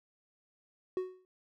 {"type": "tone with exponential decay", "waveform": "triangle", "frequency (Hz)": 370, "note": "F#4", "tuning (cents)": 0, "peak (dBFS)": -26, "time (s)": [0.97, 1.25], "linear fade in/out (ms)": 1, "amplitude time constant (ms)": 60, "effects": []}